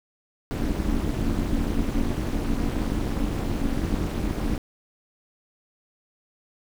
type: noise with amplitude modulation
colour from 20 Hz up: brown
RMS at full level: -21 dBFS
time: 0.51-4.58 s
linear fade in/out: 0 ms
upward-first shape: sine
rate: 254 Hz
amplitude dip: 100%
effects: none